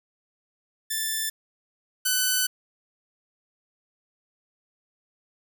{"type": "tone pair in turn", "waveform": "5% pulse", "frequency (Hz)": [1763, 1503.2], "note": ["A6", "F#6"], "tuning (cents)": [3, 27], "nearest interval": "minor third", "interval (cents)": 276, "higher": "first", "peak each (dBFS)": [-15, -10], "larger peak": "second", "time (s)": [[0.9, 1.3], [2.05, 2.47]], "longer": "second", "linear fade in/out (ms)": 10, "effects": []}